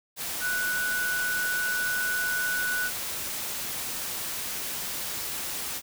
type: tone in noise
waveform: sine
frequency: 1480 Hz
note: F#6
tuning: in tune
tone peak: -26 dBFS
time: 0.4-2.91 s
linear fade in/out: 50 ms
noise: white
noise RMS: -33 dBFS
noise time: 0.16-5.82 s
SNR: +4 dB
effects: none